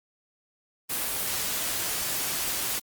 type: noise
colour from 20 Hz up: white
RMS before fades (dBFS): -29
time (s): 0.89-2.8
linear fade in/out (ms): 20
effects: Opus 24 kbps